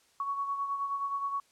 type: beating tone pair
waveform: sine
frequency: 1115 / 1124.5 Hz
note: C#6 / C#6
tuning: +10 / +24 cents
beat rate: 9.5 Hz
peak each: -31 / -40 dBFS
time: 0.2-1.4 s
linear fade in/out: 2 ms
effects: white hiss -66 dBFS RMS until 1.51 s + low-pass 9000 Hz 12 dB/octave